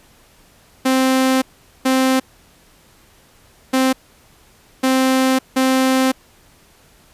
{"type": "tone bursts at uneven times", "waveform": "sawtooth", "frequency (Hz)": 261.6, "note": "C4", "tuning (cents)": 0, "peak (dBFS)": -9, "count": 5, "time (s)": [[0.85, 1.42], [1.85, 2.2], [3.73, 3.93], [4.83, 5.39], [5.56, 6.12]], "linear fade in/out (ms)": 10, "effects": ["pink hiss -51 dBFS RMS until 7.13 s", "resampled to 32000 Hz"]}